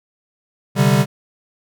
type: chord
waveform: square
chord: C suspended second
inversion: none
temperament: equal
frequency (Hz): 130.81 / 146.83 / 196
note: C3 / D3 / G3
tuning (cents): 0 / 0 / 0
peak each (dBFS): -17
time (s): 0.75-1.06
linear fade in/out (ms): 50
effects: none